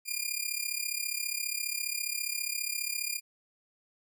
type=tone with amplitude modulation; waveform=10% pulse; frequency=2411 Hz; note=D7; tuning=45 cents sharp; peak=-19 dBFS; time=0.05-3.21 s; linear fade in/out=50 ms; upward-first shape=sine; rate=34.8 Hz; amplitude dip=80%; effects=none